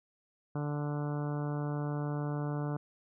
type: harmonic tone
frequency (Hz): 146.83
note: D3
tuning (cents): 0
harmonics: 1 / 2 / 3 / 4 / 5 / 6 / 7 / 8 / 9 / 10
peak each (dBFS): -33 / -39 / -43 / -45 / -47 / -49 / -50 / -51 / -52 / -53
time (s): 0.55-2.77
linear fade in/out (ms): 5
effects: none